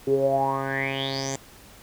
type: tone with low-pass filter sweep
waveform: 10% pulse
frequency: 135.5 Hz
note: C#3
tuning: 39 cents flat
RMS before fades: -25 dBFS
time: 0.07-1.36 s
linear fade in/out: 5 ms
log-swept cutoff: 360 to 7300 Hz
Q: 9.5
effects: pink hiss -49 dBFS RMS until 1.82 s